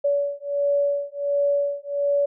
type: beating tone pair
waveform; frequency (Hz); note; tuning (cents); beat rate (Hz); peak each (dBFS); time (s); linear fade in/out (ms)
sine; 569 / 570.4; C#5 / C#5; +45 / +49; 1.4; -23; 0.04-2.26; 10
effects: none